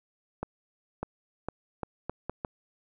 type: accelerating click train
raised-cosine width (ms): 1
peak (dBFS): -18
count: 7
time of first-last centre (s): 0.43-2.448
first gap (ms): 600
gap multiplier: 0.76
effects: none